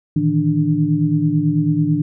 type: tone cluster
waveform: sine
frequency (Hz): 113.9 / 152.4 / 161.5 / 295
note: A#2 / D#3 / E3 / D4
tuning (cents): -40 / -36 / -35 / +8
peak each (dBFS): -27 / -19 / -18 / -18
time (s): 0.16-2.02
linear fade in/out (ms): 5
effects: none